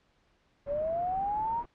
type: linear sweep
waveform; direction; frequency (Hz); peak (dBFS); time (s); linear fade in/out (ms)
sine; up; 554.4 to 960; -28; 0.66-1.64; 50
type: low-pass noise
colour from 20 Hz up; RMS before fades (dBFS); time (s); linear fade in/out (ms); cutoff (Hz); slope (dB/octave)
pink; -47; 0.66-1.66; 10; 1100; 12
effects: pink hiss -69 dBFS RMS until 1.74 s + low-pass 4000 Hz 12 dB/octave